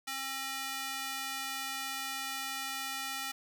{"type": "tone with high-pass filter", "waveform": "square", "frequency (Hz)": 268.4, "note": "C4", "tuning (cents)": 44, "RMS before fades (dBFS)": -38, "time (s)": [0.07, 3.32], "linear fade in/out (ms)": 10, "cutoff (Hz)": 1400, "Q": 0.63, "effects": []}